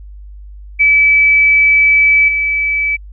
sine tone with level steps, 2300 Hz, D7, 37 cents flat, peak -6 / -12 dBFS, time 0.79-2.97 s, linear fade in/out 20 ms, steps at 2.28 s, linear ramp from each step 5 ms, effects added 50 Hz sine -30 dBFS peak until 3.12 s

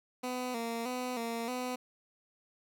15% pulse tone with vibrato, 241 Hz, B3, 42 cents flat, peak -28 dBFS, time 0.23-1.76 s, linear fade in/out 10 ms, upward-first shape square, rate 1.6 Hz, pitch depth 72 cents each way, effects none

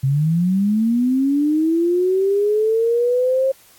sine linear sweep, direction up, 130 to 538 Hz, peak -14 dBFS, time 0.03-3.52 s, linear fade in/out 10 ms, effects white hiss -50 dBFS RMS until 3.78 s + AAC 64 kbps

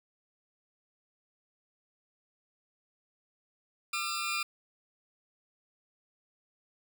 20% pulse tone cluster, 1205 / 1350 / 2412 Hz, D6 / E6 / D7, +44 / +41 / +46 cents, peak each -31 dBFS, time 3.93-4.43 s, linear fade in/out 5 ms, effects none

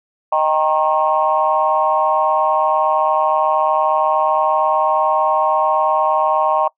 sine chord, Eb dominant seventh, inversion none, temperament equal with one note detuned, 622.3 / 784 / 932.3 / 1080.9 Hz, Eb5 / G5 / Bb5 / Db6, 0 / 0 / 0 / -44 cents, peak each -18 dBFS, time 0.32-6.68 s, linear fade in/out 5 ms, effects noise-tail reverb RT60 0.1 s tail -22 dB re dry + tanh soft clip ceiling -3 dBFS

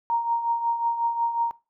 sine tone with tremolo, 932.3 Hz, A#5, in tune, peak -19 dBFS, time 0.1-1.51 s, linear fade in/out 0 ms, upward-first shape triangle, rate 5.5 Hz, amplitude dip 65%, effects noise-tail reverb RT60 0.3 s tail -20 dB re dry

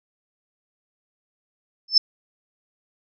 sine tone with exponential growth, 5274 Hz, E8, in tune, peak -7 dBFS, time 1.88-1.98 s, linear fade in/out 5 ms, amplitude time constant 20 ms, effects none

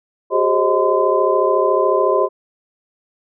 sine tone cluster, 376.1 / 410 / 533 / 627 / 1023 Hz, F#4 / G#4 / C5 / D#5 / C6, +28 / -22 / +32 / +13 / -39 cents, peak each -19 dBFS, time 0.3-2.29 s, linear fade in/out 50 ms, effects none

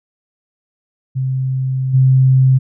sine tone with level steps, 131.2 Hz, C3, 5 cents sharp, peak -15 / -7 dBFS, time 1.15-2.59 s, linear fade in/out 20 ms, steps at 1.93 s, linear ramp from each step 20 ms, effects none

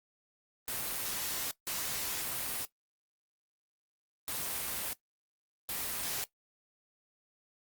white noise bursts at uneven times, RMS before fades -36 dBFS, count 4, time 0.68-1.51 / 1.67-2.65 / 4.28-4.93 / 5.69-6.24 s, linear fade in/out 0 ms, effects noise-tail reverb RT60 0.1 s tail -17 dB re dry + Opus 32 kbps

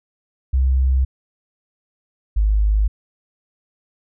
sine tone pair in turn, 65.41 / 51.92 Hz, C2 / G#1, 0 / 0 cents, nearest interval major third, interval 400 cents, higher first, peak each -13 dBFS, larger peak neither, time 0.53-1.05 / 2.36-2.88 s, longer neither, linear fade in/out 10 ms, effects none

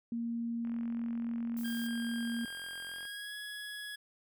sine tone, 233.1 Hz, A#3, in tune, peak -33 dBFS, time 0.12-2.45 s, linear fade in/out 2 ms
click train, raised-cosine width 0.5 ms, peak -39 dBFS, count 106, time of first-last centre 0.65-3.053 s, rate 43.7 Hz
violet noise, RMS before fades -49 dBFS, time 1.57-1.87 s, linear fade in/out 0 ms
25% pulse tone with pitch glide, 1609 to 1678.3 Hz, G6 to G#6, +45 to +18 cents, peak -37 dBFS, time 1.64-3.96 s, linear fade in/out 10 ms, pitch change +73 cents, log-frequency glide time 2.89-3.35 s
effects none

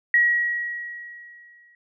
sine tone with exponential decay, 1909 Hz, A#6, 41 cents sharp, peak -13 dBFS, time 0.14-1.75 s, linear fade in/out 2 ms, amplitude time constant 350 ms, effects none

